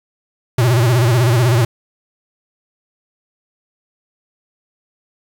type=tone with vibrato; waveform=square; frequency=120.6 Hz; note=B2; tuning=41 cents flat; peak=-11 dBFS; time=0.58-1.65 s; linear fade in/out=5 ms; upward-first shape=sine; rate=16 Hz; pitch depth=140 cents each way; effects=7-bit